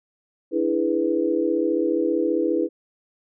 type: chord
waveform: sine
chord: E dominant seventh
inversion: third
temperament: equal with one note detuned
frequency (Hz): 294.7 / 329.6 / 415.3 / 493.9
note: D4 / E4 / G#4 / B4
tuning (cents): +6 / 0 / 0 / 0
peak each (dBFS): -27 / -22 / -26 / -25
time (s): 0.51-2.69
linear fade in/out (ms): 50
effects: none